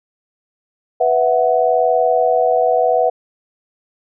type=chord; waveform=sine; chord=B suspended fourth; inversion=none; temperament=equal; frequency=493.9 / 659.3 / 740 Hz; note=B4 / E5 / F#5; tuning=0 / 0 / 0 cents; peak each=-16 dBFS; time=1-3.1 s; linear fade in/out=10 ms; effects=none